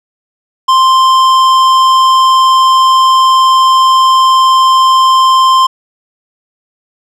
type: tone with tanh clipping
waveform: sine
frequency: 1046.5 Hz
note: C6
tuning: in tune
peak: -6 dBFS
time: 0.68-5.67 s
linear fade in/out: 10 ms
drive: 13 dB
effects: none